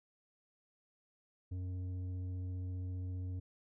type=tone with tanh clipping; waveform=sine; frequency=91.5 Hz; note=F#2; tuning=19 cents flat; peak=-39 dBFS; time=1.51-3.4 s; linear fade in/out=10 ms; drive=8 dB; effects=none